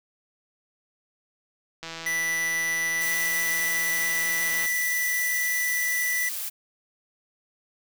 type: click train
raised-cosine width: 0.2 ms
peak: -19 dBFS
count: 465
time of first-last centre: 1.83-4.659 s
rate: 164 Hz
type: tone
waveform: square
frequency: 1975.5 Hz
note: B6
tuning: in tune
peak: -25 dBFS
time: 2.06-6.29 s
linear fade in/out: 5 ms
type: noise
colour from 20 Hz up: blue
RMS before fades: -32 dBFS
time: 3-6.5 s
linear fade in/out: 20 ms
effects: none